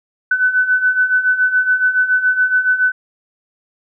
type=beating tone pair; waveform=sine; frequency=1500 / 1507.1 Hz; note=F#6 / F#6; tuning=+23 / +31 cents; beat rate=7.1 Hz; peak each=-18 / -13 dBFS; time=0.31-2.92 s; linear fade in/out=5 ms; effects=none